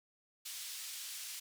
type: band-pass noise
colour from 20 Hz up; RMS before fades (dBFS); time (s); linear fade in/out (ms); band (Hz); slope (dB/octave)
pink; -45; 0.45-1.4; 10; 3500 to 15000; 12
effects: none